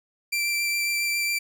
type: tone with vibrato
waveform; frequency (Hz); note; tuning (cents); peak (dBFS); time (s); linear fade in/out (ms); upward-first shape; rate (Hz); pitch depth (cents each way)
sawtooth; 2349; D7; 0; -20; 0.32-1.39; 10; triangle; 7.3; 13
effects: none